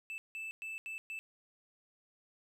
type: tone bursts at uneven times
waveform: triangle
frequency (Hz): 2637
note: E7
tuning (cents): 0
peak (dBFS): -38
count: 5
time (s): 0.1-0.18 / 0.35-0.51 / 0.62-0.78 / 0.86-0.98 / 1.1-1.19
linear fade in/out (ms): 0
effects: none